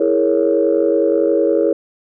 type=chord; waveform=sine; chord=A# half-diminished seventh; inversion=second; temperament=equal; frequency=329.6 / 415.3 / 466.2 / 554.4 Hz; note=E4 / G#4 / A#4 / C#5; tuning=0 / 0 / 0 / 0 cents; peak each=-17 dBFS; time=0-1.73 s; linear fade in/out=5 ms; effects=tanh soft clip ceiling -3 dBFS